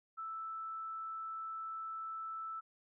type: tone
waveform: sine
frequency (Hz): 1318.5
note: E6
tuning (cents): 0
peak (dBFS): -40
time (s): 0.17-2.61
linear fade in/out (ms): 20
effects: none